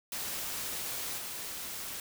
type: noise with level steps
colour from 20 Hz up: white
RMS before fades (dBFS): -37 / -40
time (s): 0.12-2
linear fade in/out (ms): 2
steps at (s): 1.17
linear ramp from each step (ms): 20
effects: none

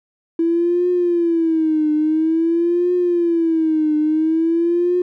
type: tone with vibrato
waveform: triangle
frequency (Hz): 329.6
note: E4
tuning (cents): 0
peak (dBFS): -10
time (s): 0.39-5.02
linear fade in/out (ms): 5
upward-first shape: triangle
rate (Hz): 0.49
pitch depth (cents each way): 150
effects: tanh soft clip ceiling -12 dBFS

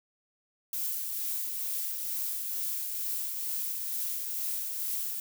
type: noise with tremolo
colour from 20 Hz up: violet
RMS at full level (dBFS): -32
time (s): 0.73-5.2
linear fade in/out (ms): 2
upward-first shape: triangle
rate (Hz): 2.2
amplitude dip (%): 35
effects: none

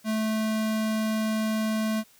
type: tone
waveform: square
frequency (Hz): 218.2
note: A3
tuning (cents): -14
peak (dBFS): -25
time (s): 0.04-2.04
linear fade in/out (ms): 50
effects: white hiss -58 dBFS RMS until 2.19 s

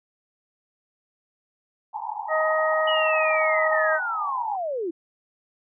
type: band-pass noise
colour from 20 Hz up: pink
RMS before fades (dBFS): -33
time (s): 1.93-4.57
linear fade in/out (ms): 10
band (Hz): 810 to 950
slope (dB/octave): 96
type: harmonic tone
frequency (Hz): 628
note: D#5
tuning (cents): +16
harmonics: 1 / 2 / 3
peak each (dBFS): -22 / -25 / -27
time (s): 2.28-4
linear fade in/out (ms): 50
type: linear sweep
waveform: sine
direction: down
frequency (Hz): 2960 to 313.4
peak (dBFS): -25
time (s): 2.87-4.91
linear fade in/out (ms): 10
effects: none

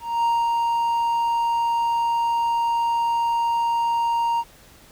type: tone with ADSR envelope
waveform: triangle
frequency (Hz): 932.3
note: A#5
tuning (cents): 0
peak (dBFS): -15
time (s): 0-4.44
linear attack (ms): 240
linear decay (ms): 240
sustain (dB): -2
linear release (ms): 47
effects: pink hiss -50 dBFS RMS until 4.91 s

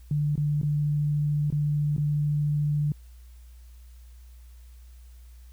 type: tone with dropouts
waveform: sine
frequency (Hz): 147.7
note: D3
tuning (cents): +10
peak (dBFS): -22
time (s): 0.11-2.92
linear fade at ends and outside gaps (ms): 2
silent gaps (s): 0.356-0.377 / 0.615-0.631 / 1.503-1.524 / 1.965-1.98
effects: added 60 Hz sine -45 dBFS peak until 5.52 s + white hiss -63 dBFS RMS until 5.52 s

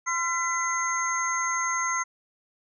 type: tone cluster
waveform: sine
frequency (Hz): 1031 / 1365 / 2011 / 6400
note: C6 / F6 / B6 / G8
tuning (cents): -26 / -40 / +31 / +35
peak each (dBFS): -30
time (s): 0.06-2.04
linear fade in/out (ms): 20
effects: none

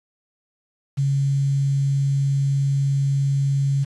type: tone with quantisation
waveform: sine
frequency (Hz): 138.4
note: C#3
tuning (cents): -2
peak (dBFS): -17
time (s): 0.97-3.85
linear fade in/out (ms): 20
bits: 7
effects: resampled to 24000 Hz

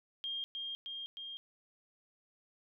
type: tone with echo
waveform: sine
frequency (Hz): 3216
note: G7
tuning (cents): +44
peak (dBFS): -36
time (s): 0.24-0.44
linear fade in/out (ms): 0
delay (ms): 310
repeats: 3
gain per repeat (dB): -2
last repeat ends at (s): 1.37
effects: none

